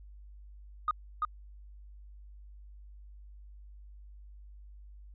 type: tone with echo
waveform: sine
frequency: 1237 Hz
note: D#6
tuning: 10 cents flat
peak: -24 dBFS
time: 0.88-0.91 s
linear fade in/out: 2 ms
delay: 340 ms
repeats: 1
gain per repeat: -2 dB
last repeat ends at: 1.25 s
effects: tanh soft clip ceiling -21 dBFS + added 50 Hz sine -48 dBFS peak until 5.14 s